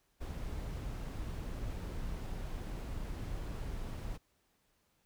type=noise; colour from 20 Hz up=brown; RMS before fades=-40 dBFS; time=0.2-4.18 s; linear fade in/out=20 ms; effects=pink hiss -75 dBFS RMS until 5.05 s